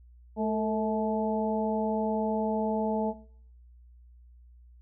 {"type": "harmonic tone with a mistuned harmonic", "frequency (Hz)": 216.1, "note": "A3", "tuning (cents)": -31, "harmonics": [1, 2, 3, 4], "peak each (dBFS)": [-28, -31, -33, -34], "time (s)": [0.36, 3.14], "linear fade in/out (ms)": 50, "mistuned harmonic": 2, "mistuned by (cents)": 49, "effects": ["noise-tail reverb RT60 0.6 s tail -19 dB re dry", "added 60 Hz sine -51 dBFS peak until 4.81 s"]}